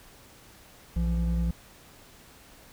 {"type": "tone pair together", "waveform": "triangle", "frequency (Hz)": [60.05, 170], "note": ["B1", "F3"], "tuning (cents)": [-48, -46], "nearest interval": "octave + tritone", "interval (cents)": 1802, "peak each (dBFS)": [-23, -26], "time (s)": [0.96, 1.51], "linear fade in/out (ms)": 5, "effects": ["tanh soft clip ceiling -14 dBFS", "pink hiss -53 dBFS RMS until 2.72 s"]}